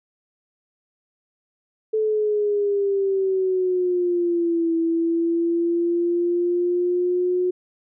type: exponential two-way sweep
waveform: sine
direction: down then up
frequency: 437.3 to 329.6 to 363.2 Hz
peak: -18 dBFS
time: 1.93-7.51 s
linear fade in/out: 10 ms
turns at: 4.75 s
effects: none